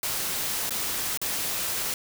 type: noise with dropouts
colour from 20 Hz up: white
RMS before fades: -29 dBFS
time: 0.03-1.94 s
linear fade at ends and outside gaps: 2 ms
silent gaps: 0.695-0.706 / 1.174-1.215 s
effects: none